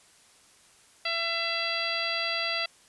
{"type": "harmonic tone with a mistuned harmonic", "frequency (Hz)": 670, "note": "E5", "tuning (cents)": 28, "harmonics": [1, 2, 3, 4, 5, 6, 7], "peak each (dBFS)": [-36, -36, -34, -33, -36, -38, -33], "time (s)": [1.05, 2.66], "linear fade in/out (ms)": 5, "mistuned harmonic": 2, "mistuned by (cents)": 16, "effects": ["white hiss -58 dBFS RMS until 2.88 s", "resampled to 24000 Hz"]}